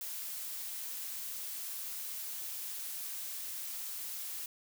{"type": "noise", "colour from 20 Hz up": "blue", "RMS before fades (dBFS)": -41, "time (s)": [0.01, 4.46], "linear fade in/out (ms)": 2, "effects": []}